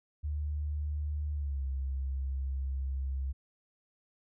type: tone with pitch glide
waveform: sine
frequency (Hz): 74.3 to 66.96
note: D2 to C2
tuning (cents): +21 to +41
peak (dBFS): -31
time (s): 0.23-3.33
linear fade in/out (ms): 20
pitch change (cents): -180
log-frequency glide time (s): 1.32-1.65
effects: none